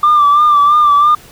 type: tone with vibrato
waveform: sine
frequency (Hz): 1181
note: D6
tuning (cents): +9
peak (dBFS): -4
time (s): 0.03-1.15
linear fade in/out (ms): 5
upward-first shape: sine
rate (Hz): 3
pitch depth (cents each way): 46
effects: tanh soft clip ceiling -3 dBFS + pink hiss -39 dBFS RMS until 1.31 s